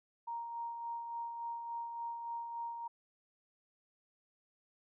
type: tone with tremolo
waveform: sine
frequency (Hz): 934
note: A#5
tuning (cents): +3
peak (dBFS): -37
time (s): 0.27-2.88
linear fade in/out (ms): 10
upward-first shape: sine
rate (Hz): 3.5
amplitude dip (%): 40
effects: none